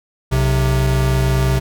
square tone pair together, 61.74 / 130.64 Hz, B1 / C3, 0 / -2 cents, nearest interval octave + minor second, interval 1298 cents, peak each -18 / -16 dBFS, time 0.31-1.6 s, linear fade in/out 20 ms, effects none

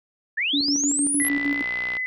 sine linear sweep, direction up, 1661.2 to 11420 Hz, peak -21 dBFS, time 0.37-1.29 s, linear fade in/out 10 ms
sine tone with tremolo, 285.3 Hz, C#4, 50 cents sharp, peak -21 dBFS, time 0.53-1.62 s, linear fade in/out 10 ms, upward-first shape square, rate 6.5 Hz, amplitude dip 60%
sine tone with pitch glide, 1975.5 to 2019 Hz, B6 to B6, 0 to +38 cents, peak -24 dBFS, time 1.2-2.06 s, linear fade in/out 0 ms, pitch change +38 cents, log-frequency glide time 1.32-1.57 s
click train, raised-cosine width 0.3 ms, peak -18 dBFS, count 45, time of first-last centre 1.25-1.969 s, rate 61.2 Hz
effects none

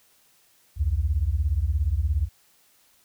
sine beating tone pair, 65.41 / 82.41 Hz, C2 / E2, 0 / 0 cents, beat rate 17 Hz, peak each -23 dBFS, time 0.76-2.29 s, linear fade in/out 50 ms, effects tanh soft clip ceiling -13 dBFS + white hiss -61 dBFS RMS until 3.04 s

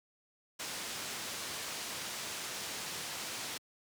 white low-pass noise, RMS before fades -41 dBFS, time 0.59-3.58 s, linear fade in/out 10 ms, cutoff 7200 Hz, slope 12 dB/octave, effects high-pass 100 Hz 12 dB/octave

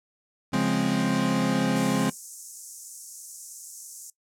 brown noise with exponential decay, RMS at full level -45 dBFS, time 0.52-0.75 s, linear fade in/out 0 ms, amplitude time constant 49 ms
40% pulse chord, Db major seventh, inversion none, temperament equal, 138.59 / 174.61 / 207.7 / 261.6 Hz, Db3 / F3 / Ab3 / C4, 0 / 0 / 0 / 0 cents, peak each -30 / -28 / -26 / -25 dBFS, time 0.53-2.1 s, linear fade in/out 5 ms
pink high-pass noise, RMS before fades -39 dBFS, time 1.76-4.1 s, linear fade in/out 2 ms, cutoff 6100 Hz, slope 48 dB/octave
effects noise-tail reverb RT60 0.1 s tail -19 dB re dry + low-pass 10000 Hz 12 dB/octave

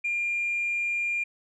sine tone, 2400 Hz, D7, 37 cents sharp, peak -24 dBFS, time 0.04-1.24 s, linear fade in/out 10 ms, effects tanh soft clip ceiling -21 dBFS

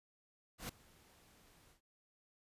pink noise with ADSR envelope, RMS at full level -42 dBFS, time 0.58-1.81 s, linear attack 110 ms, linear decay 5 ms, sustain -24 dB, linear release 110 ms, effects resampled to 32000 Hz

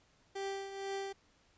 30% pulse tone with tremolo, 392 Hz, G4, in tune, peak -33 dBFS, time 0.35-1.13 s, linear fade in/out 10 ms, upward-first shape triangle, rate 2.1 Hz, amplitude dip 65%, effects pink hiss -69 dBFS RMS until 1.57 s + resampled to 16000 Hz

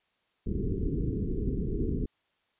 pink low-pass noise, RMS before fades -30 dBFS, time 0.46-2.06 s, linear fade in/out 5 ms, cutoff 440 Hz, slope 96 dB/octave, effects white hiss -73 dBFS RMS until 2.59 s + resampled to 8000 Hz

